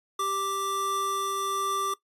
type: tone pair together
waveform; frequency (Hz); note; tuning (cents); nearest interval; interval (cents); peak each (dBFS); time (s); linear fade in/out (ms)
square; 392 / 1174.7; G4 / D6; 0 / 0; octave + perfect fifth; 1900; -36 / -28; 0.19-1.94; 5
effects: noise-tail reverb RT60 0.1 s tail -17 dB re dry + resampled to 32000 Hz